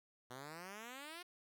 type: exponential sweep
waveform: 5% pulse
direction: up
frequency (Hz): 121.5 to 364.9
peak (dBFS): -37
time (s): 0.3-1.23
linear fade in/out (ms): 10
effects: none